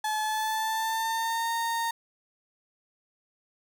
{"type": "tone with pitch glide", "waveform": "35% pulse", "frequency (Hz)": [860, 921.7], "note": ["A5", "A#5"], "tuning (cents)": [-40, -20], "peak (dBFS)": -25, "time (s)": [0.04, 1.91], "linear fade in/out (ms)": 5, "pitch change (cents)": 120, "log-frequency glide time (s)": [0.22, 1.52], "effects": []}